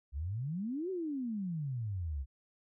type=exponential two-way sweep; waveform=sine; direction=up then down; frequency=63.6 to 387.4 to 63.6 Hz; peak=-34 dBFS; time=0.12-2.26 s; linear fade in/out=50 ms; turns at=0.9 s; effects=none